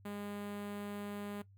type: tone with notch filter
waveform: sawtooth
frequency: 204.3 Hz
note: G#3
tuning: 28 cents flat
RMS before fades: -43 dBFS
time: 0.05-1.42 s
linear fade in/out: 5 ms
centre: 5500 Hz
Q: 1
effects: noise-tail reverb RT60 0.1 s tail -17 dB re dry + added 98 Hz sine -58 dBFS peak until 1.57 s